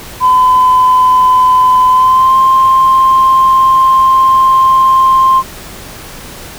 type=tone with pitch glide; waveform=sine; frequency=1014 to 1052.8 Hz; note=B5 to C6; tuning=+45 to +10 cents; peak=-3 dBFS; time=0.2-5.43 s; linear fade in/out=50 ms; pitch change=+65 cents; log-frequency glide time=1.89-2.37 s; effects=tanh soft clip ceiling 0 dBFS + pink hiss -29 dBFS RMS until 6.58 s